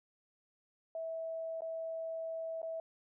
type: tone with dropouts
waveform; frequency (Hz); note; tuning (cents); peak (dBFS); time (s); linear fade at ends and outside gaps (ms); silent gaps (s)
sine; 652; E5; -19; -37; 0.95-2.8; 2; 1.607-1.619 / 2.618-2.629
effects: none